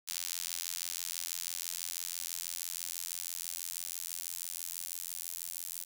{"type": "tone with high-pass filter sweep", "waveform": "sawtooth", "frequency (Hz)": 86.1, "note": "F2", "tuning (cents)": -24, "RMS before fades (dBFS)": -40, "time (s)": [0.07, 5.85], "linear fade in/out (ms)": 20, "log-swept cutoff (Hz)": [5400, 9000], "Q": 0.85, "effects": []}